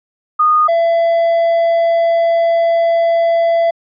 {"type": "tone pair in turn", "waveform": ["sine", "triangle"], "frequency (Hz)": [1231, 671.2], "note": ["D#6", "E5"], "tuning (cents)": [-19, 31], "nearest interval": "major seventh", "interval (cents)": 1050, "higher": "first", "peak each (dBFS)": -8, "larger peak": "neither", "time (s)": [[0.39, 0.68], [0.68, 3.71]], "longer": "second", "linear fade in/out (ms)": 10, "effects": ["resampled to 11025 Hz"]}